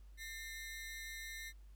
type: ring-modulated tone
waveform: sawtooth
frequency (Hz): 1952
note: B6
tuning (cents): -21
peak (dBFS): -39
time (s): 0.17-1.53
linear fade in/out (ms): 50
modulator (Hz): 149
effects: added 50 Hz sine -54 dBFS peak until 1.75 s + pink hiss -75 dBFS RMS until 1.75 s